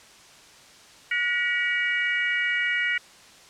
sine tone cluster, 1451 / 1924 / 2269 / 2871 Hz, F#6 / B6 / C#7 / F7, -34 / -46 / +40 / +47 cents, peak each -30 / -25 / -27 / -34 dBFS, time 1.11-2.98 s, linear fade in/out 5 ms, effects white hiss -50 dBFS RMS until 3.49 s + low-pass 7000 Hz 12 dB/octave

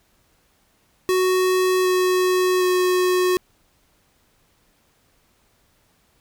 square tone with pitch steps, 370.3 / 367.5 / 364.8 Hz, F#4 / F#4 / F#4, +1 / -12 / -24 cents, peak -17 dBFS, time 1.09-3.37 s, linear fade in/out 0 ms, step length 760 ms, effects pink hiss -62 dBFS RMS until 6.2 s

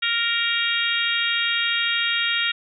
harmonic tone, 466.2 Hz, A#4, in tune, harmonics 3 / 4 / 5 / 6 / 7 / 8, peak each -27 / -27 / -27 / -27 / -27 / -27 dBFS, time 0.02-2.52 s, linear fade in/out 10 ms, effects none

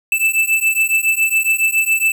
square beating tone pair, 2637 / 2644.2 Hz, E7 / E7, 0 / +5 cents, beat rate 7.2 Hz, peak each -17 dBFS, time 0.12-2.12 s, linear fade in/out 2 ms, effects none

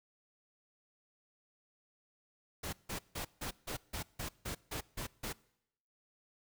pink noise bursts, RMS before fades -40 dBFS, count 11, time 2.63-5.33 s, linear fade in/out 10 ms, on 100 ms, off 160 ms, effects noise-tail reverb RT60 0.8 s tail -23 dB re dry

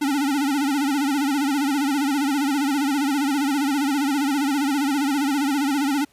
square tone with vibrato, 281.6 Hz, C#4, 27 cents sharp, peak -20 dBFS, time 0.01-6.05 s, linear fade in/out 10 ms, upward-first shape sine, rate 15 Hz, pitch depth 110 cents each way, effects pink hiss -59 dBFS RMS until 6.12 s + resampled to 32000 Hz

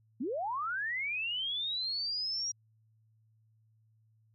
sine linear sweep, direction up, 207.7 to 5740 Hz, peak -32 dBFS, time 0.2-2.52 s, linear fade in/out 10 ms, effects added 110 Hz sine -65 dBFS peak until 4.34 s

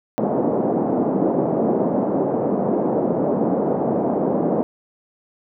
pink band-pass noise, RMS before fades -20 dBFS, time 0.18-4.63 s, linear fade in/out 0 ms, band 190 to 710 Hz, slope 24 dB/octave, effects none

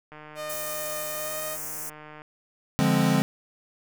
click train, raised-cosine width 0.5 ms, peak -29 dBFS, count 320, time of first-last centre 0.12-2.219 s, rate 152 Hz
sawtooth tone with pitch glide, 610 to 619.9 Hz, D#5 to D#5, -34 to -7 cents, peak -29 dBFS, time 0.35-1.58 s, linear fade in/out 50 ms, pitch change +27 cents, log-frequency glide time 1.1-1.46 s
white high-pass noise, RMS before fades -35 dBFS, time 0.49-1.9 s, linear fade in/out 10 ms, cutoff 5700 Hz, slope 48 dB/octave
square chord, D half-diminished seventh, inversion none, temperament equal, 146.83 / 174.61 / 207.7 / 261.6 Hz, D3 / F3 / Ab3 / C4, 0 / 0 / 0 / 0 cents, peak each -26 dBFS, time 2.79-3.22 s, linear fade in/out 0 ms
effects none

